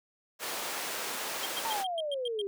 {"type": "high-pass noise", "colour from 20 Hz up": "pink", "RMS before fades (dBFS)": -36, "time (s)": [0.39, 1.85], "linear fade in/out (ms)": 50, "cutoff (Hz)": 500, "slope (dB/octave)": 12}
{"type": "tone bursts", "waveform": "triangle", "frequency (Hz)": 3201, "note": "G7", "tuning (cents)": 36, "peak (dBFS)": -32, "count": 8, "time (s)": [1.43, 2.416], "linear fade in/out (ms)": 2, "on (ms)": 27, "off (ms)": 110}
{"type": "exponential sweep", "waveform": "sine", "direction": "down", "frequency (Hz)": [930, 389], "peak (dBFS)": -31, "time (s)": [1.65, 2.47], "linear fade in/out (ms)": 0}
{"effects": []}